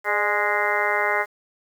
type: harmonic tone with a mistuned harmonic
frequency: 207.7 Hz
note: G#3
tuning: in tune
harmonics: 2 / 3 / 4 / 5 / 6 / 7 / 8 / 9 / 10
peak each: -29 / -28 / -27 / -29 / -30 / -28 / -32 / -27 / -26 dBFS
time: 0.04-1.26 s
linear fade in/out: 50 ms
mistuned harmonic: 3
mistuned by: -48 cents
effects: 8-bit